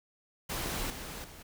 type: noise with level steps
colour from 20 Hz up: pink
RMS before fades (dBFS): -35 / -42 / -50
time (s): 0.49-1.43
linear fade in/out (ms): 10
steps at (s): 0.9 / 1.24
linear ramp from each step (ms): 2
effects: none